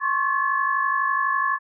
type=tone cluster; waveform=sine; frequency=1068 / 1120 / 1720 Hz; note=C6 / C#6 / A6; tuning=+35 / +18 / -40 cents; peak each=-24 dBFS; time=0-1.59 s; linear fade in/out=50 ms; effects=none